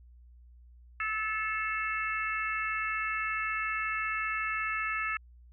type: harmonic tone with a mistuned harmonic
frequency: 434.6 Hz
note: A4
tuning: 21 cents flat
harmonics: 3 / 4 / 5 / 6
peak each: -34 / -35 / -36 / -37 dBFS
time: 1-5.17 s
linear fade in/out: 2 ms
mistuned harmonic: 6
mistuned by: +31 cents
effects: added 60 Hz sine -52 dBFS peak until 5.52 s